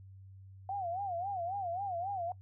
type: tone with vibrato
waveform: sine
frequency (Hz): 740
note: F#5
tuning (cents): 0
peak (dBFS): -34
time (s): 0.69-2.32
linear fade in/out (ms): 2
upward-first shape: sine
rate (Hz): 3.7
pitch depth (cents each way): 160
effects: noise-tail reverb RT60 0.1 s tail -21 dB re dry + added 96 Hz sine -50 dBFS peak until 2.41 s